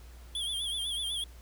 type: tone with vibrato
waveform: square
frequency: 3322 Hz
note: G#7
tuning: in tune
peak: -32 dBFS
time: 0.35-1.24 s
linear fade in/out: 2 ms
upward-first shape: sine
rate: 8 Hz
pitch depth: 88 cents each way
effects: added 60 Hz sine -47 dBFS peak until 1.41 s + pink hiss -58 dBFS RMS until 1.41 s